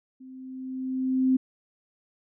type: tone with level ramp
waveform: sine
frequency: 260 Hz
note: C4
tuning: 11 cents flat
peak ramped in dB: -43 to -17 dBFS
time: 0.2-1.37 s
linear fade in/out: 10 ms
effects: none